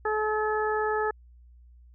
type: harmonic tone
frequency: 429.1 Hz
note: A4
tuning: 43 cents flat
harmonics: 1 / 2 / 3 / 4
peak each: -27 / -30 / -32 / -33 dBFS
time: 0.05-1.11 s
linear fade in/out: 5 ms
effects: added 60 Hz sine -50 dBFS peak until 1.94 s